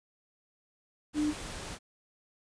sine tone in noise, 300 Hz, D4, 37 cents sharp, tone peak -26 dBFS, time 1.14-1.34 s, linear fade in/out 50 ms, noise pink, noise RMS -41 dBFS, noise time 1.13-1.79 s, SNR +12 dB, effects resampled to 22050 Hz

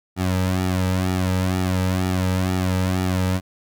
sawtooth tone with flanger, 92.5 Hz, F#2, in tune, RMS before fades -21 dBFS, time 0.16-3.41 s, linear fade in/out 50 ms, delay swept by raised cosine 1.9 to 2.82 ms, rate 2.1 Hz, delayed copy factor -0.85, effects none

